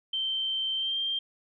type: tone with pitch glide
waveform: sine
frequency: 3119 to 3175 Hz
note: G7 to G7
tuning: -9 to +21 cents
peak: -27 dBFS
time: 0.13-1.19 s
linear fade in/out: 5 ms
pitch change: +30 cents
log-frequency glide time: 0.76-0.96 s
effects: none